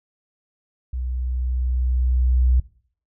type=tone with level ramp; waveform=sine; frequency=62.6 Hz; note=B1; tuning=24 cents sharp; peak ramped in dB=-24 to -13 dBFS; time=0.93-2.6 s; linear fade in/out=5 ms; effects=noise-tail reverb RT60 0.5 s tail -19 dB re dry